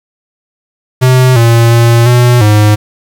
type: tone with pitch steps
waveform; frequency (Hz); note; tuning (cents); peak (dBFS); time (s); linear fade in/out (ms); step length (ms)
square; 128.2 / 116.3 / 117.1 / 122.3 / 105.4; C3 / A#2 / A#2 / B2 / G#2; -35 / -4 / +8 / -16 / +26; -4; 1.01-2.76; 20; 350
effects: 7-bit